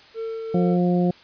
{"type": "tone with tremolo", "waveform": "triangle", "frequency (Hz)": 449.6, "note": "A4", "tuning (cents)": 37, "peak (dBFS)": -24, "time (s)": [0.14, 0.78], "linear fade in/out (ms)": 50, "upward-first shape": "triangle", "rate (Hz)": 2.6, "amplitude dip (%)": 30}
{"type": "harmonic tone", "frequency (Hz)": 177.6, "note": "F3", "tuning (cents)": 29, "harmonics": [1, 2, 3, 4], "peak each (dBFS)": [-18, -24, -28, -30], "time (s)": [0.54, 1.11], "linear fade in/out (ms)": 5}
{"effects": ["white hiss -49 dBFS RMS until 1.23 s", "resampled to 11025 Hz"]}